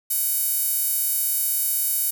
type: tone with high-pass filter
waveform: sawtooth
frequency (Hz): 756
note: F#5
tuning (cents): +37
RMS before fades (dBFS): -23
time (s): 0.1-2.11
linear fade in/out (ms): 10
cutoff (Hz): 11000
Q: 1.7
effects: none